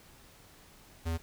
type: tone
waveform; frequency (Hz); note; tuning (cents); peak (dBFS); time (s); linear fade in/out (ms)
square; 82.41; E2; 0; -31; 1.05-1.18; 20
effects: pink hiss -57 dBFS RMS until 1.22 s